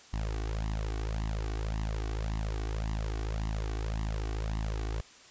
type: tone with flanger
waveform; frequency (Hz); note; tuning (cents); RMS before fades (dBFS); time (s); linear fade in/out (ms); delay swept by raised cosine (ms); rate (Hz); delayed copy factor
sawtooth; 53.7; A1; -41; -33; 0.13-5.01; 5; 1 to 2.7; 1.8; +0.9
effects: white hiss -54 dBFS RMS until 5.3 s + resampled to 16000 Hz